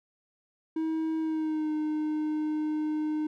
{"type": "tone with pitch glide", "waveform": "triangle", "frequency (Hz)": [319.4, 306.4], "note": ["D#4", "D#4"], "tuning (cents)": [45, -27], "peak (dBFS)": -25, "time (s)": [0.76, 3.27], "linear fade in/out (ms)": 5, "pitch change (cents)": -72, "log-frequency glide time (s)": [1.19, 1.72], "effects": []}